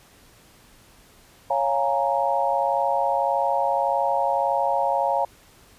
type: chord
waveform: sine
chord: Bb minor seventh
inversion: first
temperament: equal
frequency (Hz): 554.4 / 698.5 / 830.6 / 932.3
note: Db5 / F5 / Ab5 / Bb5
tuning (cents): 0 / 0 / 0 / 0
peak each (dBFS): -25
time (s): 1.5-5.25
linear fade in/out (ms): 5
effects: pink hiss -53 dBFS RMS until 5.78 s + resampled to 32000 Hz